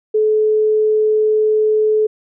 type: tone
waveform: sine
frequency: 430.4 Hz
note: A4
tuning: 38 cents flat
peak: -11 dBFS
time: 0.14-2.07 s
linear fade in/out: 10 ms
effects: none